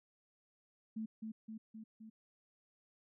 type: tone with echo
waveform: sine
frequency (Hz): 220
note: A3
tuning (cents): 0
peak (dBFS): -38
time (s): 0.96-1.06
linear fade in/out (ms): 10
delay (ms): 260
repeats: 4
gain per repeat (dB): -3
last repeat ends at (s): 2.1
effects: none